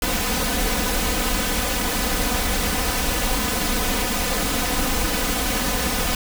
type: noise with comb filter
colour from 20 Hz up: pink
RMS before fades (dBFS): -22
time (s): 0.02-6.15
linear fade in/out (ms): 2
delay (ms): 4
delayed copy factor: +0.85
effects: none